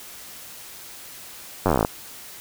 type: slowing click train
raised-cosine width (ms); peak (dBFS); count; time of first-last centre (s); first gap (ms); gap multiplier
1; -5; 14; 1.66-1.849; 10; 1.06
effects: white hiss -41 dBFS RMS until 2.4 s